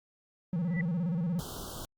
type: tone with vibrato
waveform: triangle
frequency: 170.9 Hz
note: F3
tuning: 37 cents flat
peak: -26 dBFS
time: 0.53-1.4 s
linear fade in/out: 2 ms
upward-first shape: square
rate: 17 Hz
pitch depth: 120 cents each way
type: tone with exponential growth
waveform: sine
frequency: 1975.5 Hz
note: B6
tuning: in tune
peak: -30 dBFS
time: 0.65-0.81 s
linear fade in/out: 2 ms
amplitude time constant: 33 ms
type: band-stop noise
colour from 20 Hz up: pink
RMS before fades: -41 dBFS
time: 1.39-1.85 s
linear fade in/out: 0 ms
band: 1500 to 3000 Hz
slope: 96 dB/octave
effects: Opus 48 kbps